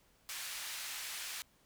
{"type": "band-pass noise", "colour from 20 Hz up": "pink", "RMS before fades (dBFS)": -43, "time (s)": [0.29, 1.42], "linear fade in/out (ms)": 0, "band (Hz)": [1800, 15000], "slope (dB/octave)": 12, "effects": ["pink hiss -69 dBFS RMS until 1.65 s"]}